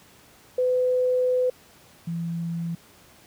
sine tone pair in turn, 504 / 168.19 Hz, B4 / E3, +35 / +35 cents, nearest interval octave + perfect fifth, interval 1900 cents, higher first, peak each -19 / -26 dBFS, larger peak first, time 0.58-1.5 / 2.07-2.75 s, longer first, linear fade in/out 5 ms, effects pink hiss -53 dBFS RMS until 3.26 s + high-pass 80 Hz 12 dB/octave

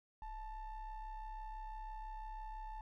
triangle ring-modulated tone, 452 Hz, A4, 47 cents sharp, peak -39 dBFS, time 0.22-2.81 s, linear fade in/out 2 ms, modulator 419 Hz, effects none

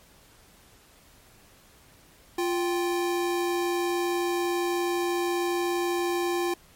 square tone pair together, 349.2 / 784 Hz, F4 / G5, 0 / 0 cents, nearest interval octave + major second, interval 1400 cents, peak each -26 / -33 dBFS, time 2.38-6.54 s, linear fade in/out 5 ms, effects pink hiss -56 dBFS RMS until 6.75 s + MP3 64 kbps

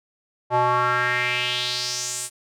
square tone with band-pass filter sweep, 123.47 Hz, B2, in tune, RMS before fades -23 dBFS, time 0.5-2.3 s, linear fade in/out 50 ms, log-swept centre 790 to 9100 Hz, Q 3.4, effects none

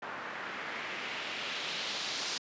white noise with low-pass filter sweep, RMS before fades -38 dBFS, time 0.02-2.38 s, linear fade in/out 5 ms, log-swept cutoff 1400 to 5100 Hz, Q 1.6, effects high-pass 200 Hz 12 dB/octave + resampled to 16000 Hz

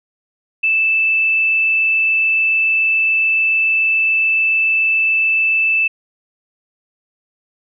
sine tone with frequency modulation, 2637 Hz, E7, in tune, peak -12 dBFS, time 0.63-5.88 s, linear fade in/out 10 ms, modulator 27 Hz, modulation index 0.35, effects none

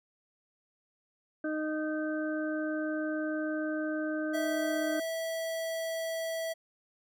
harmonic tone, 308.8 Hz, D#4, 13 cents flat, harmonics 1 / 2 / 4 / 5, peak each -32 / -36 / -47 / -39 dBFS, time 1.44-5 s, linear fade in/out 5 ms
square tone, 654 Hz, E5, 14 cents flat, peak -33 dBFS, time 4.33-6.54 s, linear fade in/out 20 ms
effects none

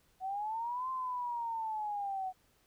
sine linear two-way sweep, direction up then down, 740 to 1046.5 to 740 Hz, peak -34 dBFS, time 0.2-2.33 s, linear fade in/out 50 ms, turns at 0.9 s, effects pink hiss -70 dBFS RMS until 2.66 s

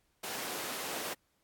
pink high-pass noise, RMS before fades -39 dBFS, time 0.23-1.14 s, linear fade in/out 10 ms, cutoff 340 Hz, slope 12 dB/octave, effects pink hiss -75 dBFS RMS until 1.43 s + AAC 64 kbps

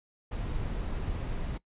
brown noise, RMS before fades -33 dBFS, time 0.31-1.58 s, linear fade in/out 10 ms, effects noise-tail reverb RT60 0.1 s tail -20 dB re dry + resampled to 8000 Hz

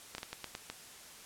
clicks, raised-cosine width 0.2 ms, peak -22 dBFS, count 7, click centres 0.15 / 0.182 / 0.231 / 0.33 / 0.443 / 0.551 / 0.7 s, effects white hiss -52 dBFS RMS until 1.25 s + low-pass 11000 Hz 12 dB/octave

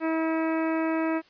harmonic tone, 322.2 Hz, E4, 39 cents flat, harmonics 1 / 2 / 3 / 4 / 5 / 6 / 7 / 8, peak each -25 / -31 / -35 / -37 / -39 / -41 / -42 / -43 dBFS, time 0-1.22 s, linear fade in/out 50 ms, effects white hiss -58 dBFS RMS until 1.29 s + resampled to 11025 Hz

